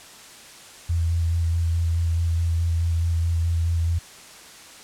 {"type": "tone with vibrato", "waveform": "sine", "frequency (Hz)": 83.8, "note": "E2", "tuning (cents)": 29, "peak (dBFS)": -19, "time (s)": [0.89, 3.99], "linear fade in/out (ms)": 10, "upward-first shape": "square", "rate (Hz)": 4.7, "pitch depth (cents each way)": 15, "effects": ["white hiss -44 dBFS RMS until 4.83 s", "low-pass 9000 Hz 12 dB/octave"]}